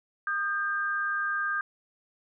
sine tone pair together, 1228.1 / 1590 Hz, D#6 / G6, -23 / +24 cents, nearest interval major third, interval 447 cents, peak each -31 / -28 dBFS, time 0.27-1.61 s, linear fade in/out 2 ms, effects none

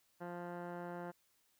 15% pulse tone with low-pass filter, 174.8 Hz, F3, 2 cents sharp, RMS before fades -45 dBFS, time 0.2-1.12 s, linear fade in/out 20 ms, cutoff 1200 Hz, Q 4.1, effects white hiss -75 dBFS RMS until 1.59 s

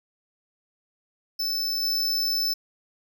square tone with level steps, 5274 Hz, E8, in tune, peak -25 / -23 dBFS, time 1.39-2.54 s, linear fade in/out 10 ms, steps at 1.82 s, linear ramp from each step 20 ms, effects none

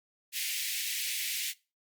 pink high-pass noise, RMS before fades -34 dBFS, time 0.32-1.54 s, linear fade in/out 50 ms, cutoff 2000 Hz, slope 48 dB/octave, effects noise-tail reverb RT60 0.3 s tail -22 dB re dry + Opus 48 kbps

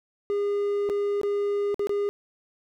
triangle tone with dropouts, 406.9 Hz, G#4, 35 cents flat, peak -21 dBFS, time 0.3-2.09 s, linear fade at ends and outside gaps 0 ms, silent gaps 0.891-0.898 / 1.214-1.233 / 1.744-1.794 / 1.871-1.894 s, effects none

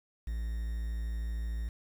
triangle tone with quantisation, 56.6 Hz, A1, 50 cents sharp, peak -30 dBFS, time 0.27-1.69 s, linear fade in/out 5 ms, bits 9, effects none

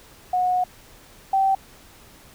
sine tone pair in turn, 729 / 774.5 Hz, F#5 / G5, -26 / -21 cents, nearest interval minor second, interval 105 cents, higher second, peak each -18 / -16 dBFS, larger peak second, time 0.33-0.64 / 1.33-1.55 s, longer first, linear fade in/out 5 ms, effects pink hiss -49 dBFS RMS until 2.34 s

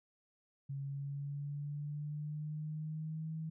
sine tone with pitch glide, 138.59 to 159.2 Hz, C#3 to D#3, 0 to +40 cents, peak -38 dBFS, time 0.69-3.5 s, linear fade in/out 10 ms, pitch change +240 cents, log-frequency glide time 0.8-3.33 s, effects none

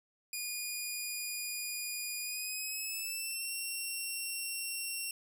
10% pulse tone with pitch glide, 2447 to 2731 Hz, D#7 to F7, -29 to -39 cents, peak -28 dBFS, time 0.33-5.11 s, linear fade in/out 2 ms, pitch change +190 cents, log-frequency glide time 2.21-3.51 s, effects none

